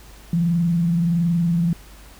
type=tone with frequency modulation; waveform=sine; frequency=170 Hz; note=F3; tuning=46 cents flat; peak=-16 dBFS; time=0.33-1.73 s; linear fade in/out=2 ms; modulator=21.4 Hz; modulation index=0.32; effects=added 50 Hz sine -43 dBFS peak until 2.19 s + pink hiss -47 dBFS RMS until 2.19 s